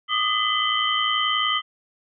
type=tone cluster; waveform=sine; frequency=1184 / 1243 / 2015 / 3012 / 3123 Hz; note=D6 / D#6 / B6 / F#7 / G7; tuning=+14 / -2 / +34 / +30 / -7 cents; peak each=-32 / -24 / -27 / -28 / -24 dBFS; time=0.08-1.62 s; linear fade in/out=50 ms; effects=none